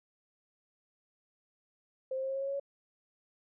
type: tone with pitch steps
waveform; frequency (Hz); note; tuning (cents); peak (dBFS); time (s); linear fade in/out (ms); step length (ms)
sine; 523.3 / 528.2 / 533.1 / 538 / 543 / 548 / 553.1 / 558.3; C5 / C5 / C5 / C5 / C#5 / C#5 / C#5 / C#5; 0 / +16 / +32 / +48 / -36 / -20 / -4 / +12; -32; 2.11-2.598; 5; 61
effects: none